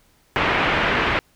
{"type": "low-pass noise", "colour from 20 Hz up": "white", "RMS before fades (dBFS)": -20, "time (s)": [0.36, 1.19], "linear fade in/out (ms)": 0, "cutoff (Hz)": 2500, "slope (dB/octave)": 24, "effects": ["pink hiss -59 dBFS RMS until 1.35 s"]}